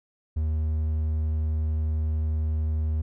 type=tone; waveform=triangle; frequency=77.78 Hz; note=D#2; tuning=in tune; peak=-21 dBFS; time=0.36-3.02 s; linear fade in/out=10 ms; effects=none